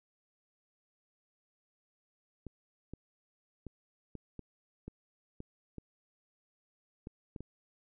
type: clicks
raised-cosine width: 3 ms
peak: -30 dBFS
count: 11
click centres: 2.467 / 2.936 / 3.667 / 4.153 / 4.393 / 4.88 / 5.404 / 5.783 / 7.071 / 7.362 / 7.406 s
effects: none